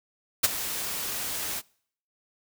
white noise with ADSR envelope, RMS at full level -18 dBFS, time 0.43-1.62 s, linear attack 14 ms, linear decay 26 ms, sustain -14 dB, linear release 42 ms, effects noise-tail reverb RT60 0.6 s tail -25 dB re dry

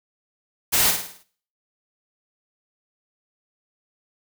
white noise with echo, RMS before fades -19 dBFS, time 0.72-0.92 s, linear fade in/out 20 ms, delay 53 ms, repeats 6, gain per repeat -6 dB, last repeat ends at 1.238 s, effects noise-tail reverb RT60 0.5 s tail -18 dB re dry

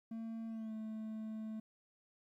triangle tone with pitch glide, 225.7 to 218.6 Hz, A3 to A3, +44 to -11 cents, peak -39 dBFS, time 0.11-1.6 s, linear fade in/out 5 ms, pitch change -55 cents, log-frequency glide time 0.47-0.73 s, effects 13-bit

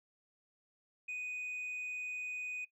sine tone, 2489 Hz, D#7, in tune, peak -36 dBFS, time 1.08-2.65 s, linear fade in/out 10 ms, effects noise-tail reverb RT60 0.1 s tail -17 dB re dry + tanh soft clip ceiling -37 dBFS

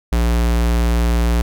square tone, 58.5 Hz, A#1, 7 cents sharp, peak -14 dBFS, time 0.12-1.42 s, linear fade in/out 5 ms, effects none

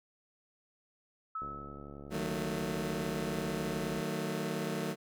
sine tone with exponential decay, 1299 Hz, E6, 26 cents flat, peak -34 dBFS, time 1.35-2.32 s, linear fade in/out 5 ms, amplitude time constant 210 ms
click train, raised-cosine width 2 ms, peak -34 dBFS, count 185, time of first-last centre 1.42-4.004 s, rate 71.2 Hz
20% pulse chord, D# diminished, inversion none, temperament just, 155.56 / 186.68 / 224 Hz, D#3 / F#3 / A3, 0 / +16 / +31 cents, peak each -33 dBFS, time 2.1-4.96 s, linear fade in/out 50 ms
effects none

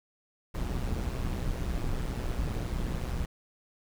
brown noise with amplitude modulation, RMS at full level -29 dBFS, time 0.54-3.26 s, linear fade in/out 10 ms, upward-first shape sine, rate 123 Hz, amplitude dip 60%, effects none

